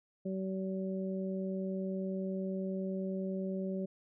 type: harmonic tone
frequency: 190.1 Hz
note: F#3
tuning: 47 cents sharp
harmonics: 1 / 2 / 3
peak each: -35 / -40 / -42 dBFS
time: 0.25-3.86 s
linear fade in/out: 10 ms
effects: none